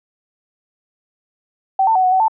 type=tone with pitch steps; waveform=sine; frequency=769 / 893 / 748 / 737 / 755 / 883 Hz; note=G5 / A5 / F#5 / F#5 / F#5 / A5; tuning=-33 / +25 / +19 / -7 / +35 / +6 cents; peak=-11 dBFS; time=1.79-2.282 s; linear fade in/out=5 ms; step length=82 ms; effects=none